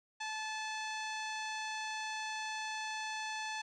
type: harmonic tone with a mistuned harmonic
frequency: 869 Hz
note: A5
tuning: 22 cents flat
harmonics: 1 / 2 / 3 / 4 / 5 / 6 / 7 / 8 / 9 / 10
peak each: -41 / -43 / -45 / -49 / -49 / -57 / -51 / -62 / -60 / -61 dBFS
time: 0.2-3.62 s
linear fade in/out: 10 ms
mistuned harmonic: 9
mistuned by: -56 cents
effects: none